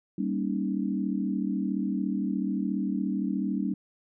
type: chord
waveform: sine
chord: Eb dominant seventh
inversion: first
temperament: equal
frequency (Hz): 196 / 233.1 / 277.2 / 311.1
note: G3 / Bb3 / Db4 / Eb4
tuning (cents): 0 / 0 / 0 / 0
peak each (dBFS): -29 / -33 / -32 / -34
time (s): 0.18-3.74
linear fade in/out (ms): 5
effects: none